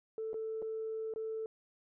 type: tone with dropouts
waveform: sine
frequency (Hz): 442.1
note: A4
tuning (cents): +8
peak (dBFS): -35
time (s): 0.18-1.46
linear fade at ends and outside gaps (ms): 1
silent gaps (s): 0.332-0.342 / 0.619-0.624 / 1.138-1.16
effects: tanh soft clip ceiling -31 dBFS